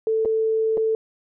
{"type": "tone with dropouts", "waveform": "sine", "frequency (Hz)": 442.6, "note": "A4", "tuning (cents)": 10, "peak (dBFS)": -18, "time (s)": [0.07, 0.95], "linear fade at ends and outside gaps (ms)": 1, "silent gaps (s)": [[0.25, 0.256], [0.772, 0.777]], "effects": []}